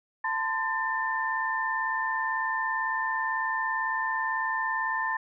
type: tone cluster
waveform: sine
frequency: 889 / 1027 / 1788 Hz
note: A5 / C6 / A6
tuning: +18 / -33 / +27 cents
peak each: -32 / -31 / -29 dBFS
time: 0.24-5.17 s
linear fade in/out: 5 ms
effects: none